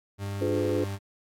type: tone with pitch glide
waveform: 40% pulse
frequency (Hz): 100 to 98.74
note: G2 to G2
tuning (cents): +35 to +13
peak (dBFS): -30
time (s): 0.18-0.99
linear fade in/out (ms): 50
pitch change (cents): -22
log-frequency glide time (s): 0.4-0.84
type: chord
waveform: sine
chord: D diminished seventh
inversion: none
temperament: just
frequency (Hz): 293.7 / 352.4 / 422.9 / 507.5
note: D4 / F4 / Ab4 / Cb5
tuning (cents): 0 / +16 / +31 / +47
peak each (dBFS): -30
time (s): 0.41-0.84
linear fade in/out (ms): 5
effects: AAC 48 kbps